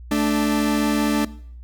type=tone pair together; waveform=40% pulse; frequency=218.7 / 293.7 Hz; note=A3 / D4; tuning=-10 / 0 cents; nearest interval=perfect fourth; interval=510 cents; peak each=-21 / -19 dBFS; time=0.11-1.25 s; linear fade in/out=5 ms; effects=noise-tail reverb RT60 0.6 s tail -19 dB re dry + added 60 Hz sine -36 dBFS peak until 1.63 s